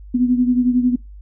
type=beating tone pair; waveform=sine; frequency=246.3 / 257.3 Hz; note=B3 / C4; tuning=-5 / -29 cents; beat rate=11 Hz; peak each=-14 / -20 dBFS; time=0.14-0.96 s; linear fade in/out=10 ms; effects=noise-tail reverb RT60 0.2 s tail -23 dB re dry + added 50 Hz sine -35 dBFS peak until 1.21 s